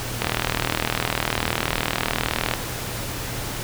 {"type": "click train", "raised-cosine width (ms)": 0.3, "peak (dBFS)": -4, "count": 93, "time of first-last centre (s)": [0.22, 2.537], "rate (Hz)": 39.7, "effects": ["added 119 Hz sine -35 dBFS peak until 3.63 s", "pink hiss -30 dBFS RMS until 3.63 s"]}